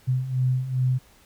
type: beating tone pair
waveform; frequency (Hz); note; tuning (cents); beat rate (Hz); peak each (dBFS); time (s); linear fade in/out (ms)
sine; 126.4 / 128.9; B2 / C3; +41 / -26; 2.5; -27 / -22; 0.07-0.99; 20
effects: pink hiss -56 dBFS RMS until 1.25 s